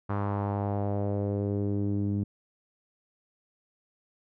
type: tone with low-pass filter sweep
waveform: sawtooth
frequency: 101.2 Hz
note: G#2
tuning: 44 cents flat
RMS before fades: -29 dBFS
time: 0.09-2.24 s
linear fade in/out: 10 ms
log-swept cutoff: 1200 to 250 Hz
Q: 2.4
effects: none